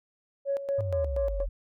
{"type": "tone with tremolo", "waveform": "sine", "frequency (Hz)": 556, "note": "C#5", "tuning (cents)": 5, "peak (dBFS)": -24, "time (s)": [0.45, 1.46], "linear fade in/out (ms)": 50, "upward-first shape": "square", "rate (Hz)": 4.2, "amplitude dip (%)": 70}
{"type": "exponential sweep", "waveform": "sine", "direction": "down", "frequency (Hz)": [108, 40.6], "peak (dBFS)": -28, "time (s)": [0.78, 1.49], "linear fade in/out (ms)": 10}
{"effects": ["tanh soft clip ceiling -19 dBFS"]}